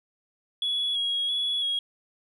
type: tone with vibrato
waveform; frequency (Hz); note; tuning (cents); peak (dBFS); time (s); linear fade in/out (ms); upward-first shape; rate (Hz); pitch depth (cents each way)
sine; 3341; G#7; +10; -23; 0.62-1.79; 2; square; 1.5; 21
effects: tanh soft clip ceiling -21 dBFS